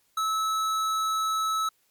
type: tone with tanh clipping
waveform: sine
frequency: 1300 Hz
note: E6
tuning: 24 cents flat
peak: -26 dBFS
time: 0.17-1.69 s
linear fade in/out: 5 ms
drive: 18 dB
effects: white hiss -68 dBFS RMS until 1.9 s + MP3 96 kbps